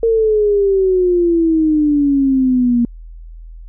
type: exponential sweep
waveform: sine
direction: down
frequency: 460.4 to 235.4 Hz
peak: -10 dBFS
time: 0.03-2.85 s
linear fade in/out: 2 ms
effects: added 41 Hz sine -31 dBFS peak until 3.68 s